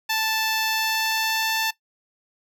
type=tone with pitch glide; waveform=10% pulse; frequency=880 to 885.6 Hz; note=A5 to A5; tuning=0 to +11 cents; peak=-13 dBFS; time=0.09-1.71 s; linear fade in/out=10 ms; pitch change=+11 cents; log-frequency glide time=0.68-1.54 s; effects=noise-tail reverb RT60 0.1 s tail -17 dB re dry